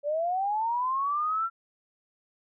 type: linear sweep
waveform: sine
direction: up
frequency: 566 to 1368 Hz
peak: -25 dBFS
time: 0.03-1.5 s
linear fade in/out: 50 ms
effects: none